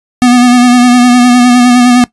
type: tone with vibrato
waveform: square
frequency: 245.8 Hz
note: B3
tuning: 8 cents flat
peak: -3 dBFS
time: 0.22-2.04 s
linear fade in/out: 0 ms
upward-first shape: sine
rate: 9.8 Hz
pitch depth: 31 cents each way
effects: noise-tail reverb RT60 0.1 s tail -19 dB re dry + resampled to 24000 Hz